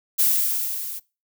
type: noise with level ramp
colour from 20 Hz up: violet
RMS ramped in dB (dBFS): -17 to -33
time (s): 0.18-1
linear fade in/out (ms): 20
effects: noise-tail reverb RT60 0.3 s tail -23 dB re dry